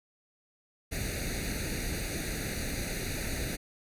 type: noise with comb filter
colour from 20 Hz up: pink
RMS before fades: -34 dBFS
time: 0.91-3.57 s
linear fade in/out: 20 ms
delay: 0.47 ms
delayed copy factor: +0.9
effects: resampled to 32000 Hz